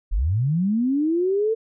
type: linear sweep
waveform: sine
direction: up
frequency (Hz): 34.24 to 454.3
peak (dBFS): -18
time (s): 0.11-1.55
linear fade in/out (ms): 20
effects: none